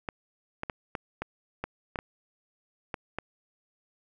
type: clicks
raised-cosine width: 0.5 ms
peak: -17 dBFS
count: 10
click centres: 0.088 / 0.634 / 0.698 / 0.952 / 1.22 / 1.64 / 1.958 / 1.989 / 2.942 / 3.186 s
effects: none